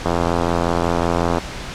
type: click train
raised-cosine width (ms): 1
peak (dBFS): -4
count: 114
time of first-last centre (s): 0.06-1.383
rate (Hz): 85.4
effects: pink hiss -30 dBFS RMS until 1.74 s + low-pass 6000 Hz 12 dB/octave